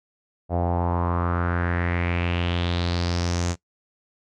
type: tone with low-pass filter sweep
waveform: sawtooth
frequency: 87 Hz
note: F2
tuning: 6 cents flat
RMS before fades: -24 dBFS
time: 0.49-3.56 s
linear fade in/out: 50 ms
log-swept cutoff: 680 to 7000 Hz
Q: 4
effects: noise-tail reverb RT60 0.1 s tail -20 dB re dry